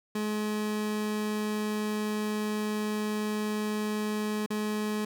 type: tone with dropouts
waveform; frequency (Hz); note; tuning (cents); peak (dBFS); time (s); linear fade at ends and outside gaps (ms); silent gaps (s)
30% pulse; 212.1; G#3; +37; -26; 0.15-5.05; 5; 4.462-4.503
effects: none